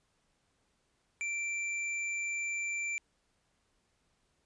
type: tone with hard clipping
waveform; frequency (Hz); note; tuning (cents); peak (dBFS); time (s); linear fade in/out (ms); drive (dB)
sine; 2349; D7; 0; -34; 1.21-2.98; 0; 17
effects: pink hiss -75 dBFS RMS until 4.45 s + resampled to 22050 Hz